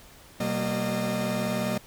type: tone cluster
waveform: 40% pulse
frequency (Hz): 124.6 / 190 / 230.2 / 611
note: B2 / F#3 / A#3 / D#5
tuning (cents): +16 / +46 / -22 / -32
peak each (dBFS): -34 / -30 / -30 / -30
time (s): 0.4-1.78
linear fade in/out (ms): 5
effects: pink hiss -51 dBFS RMS until 1.86 s